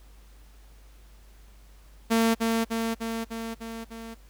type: tone with echo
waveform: sawtooth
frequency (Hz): 227.1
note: A#3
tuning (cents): -45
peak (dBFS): -16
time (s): 2.1-2.35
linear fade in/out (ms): 20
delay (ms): 300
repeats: 6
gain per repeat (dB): -3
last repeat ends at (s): 4.15
effects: added 50 Hz sine -49 dBFS peak until 4.29 s + pink hiss -60 dBFS RMS until 4.29 s